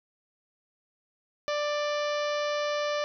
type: harmonic tone with a mistuned harmonic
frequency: 590 Hz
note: D5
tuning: 8 cents sharp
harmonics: 1 / 2 / 3 / 4 / 5 / 6 / 7 / 8 / 9 / 10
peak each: -28 / -34 / -38 / -40 / -42 / -44 / -45 / -46 / -47 / -48 dBFS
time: 1.48-3.04 s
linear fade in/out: 0 ms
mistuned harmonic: 9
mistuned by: +17 cents
effects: none